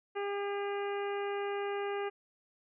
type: harmonic tone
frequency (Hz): 403.2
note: G4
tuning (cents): +49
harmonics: 1 / 2 / 3 / 4 / 5 / 6 / 7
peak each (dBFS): -34 / -40 / -44 / -46 / -48 / -50 / -51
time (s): 0.15-2.1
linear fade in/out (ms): 20
effects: none